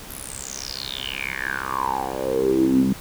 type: tone with band-pass filter sweep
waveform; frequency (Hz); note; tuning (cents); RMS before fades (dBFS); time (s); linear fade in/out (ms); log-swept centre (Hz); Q
10% pulse; 66.1; C2; +18; -24; 0.09-2.93; 5; 12000 to 210; 8.7
effects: pink hiss -39 dBFS RMS until 3 s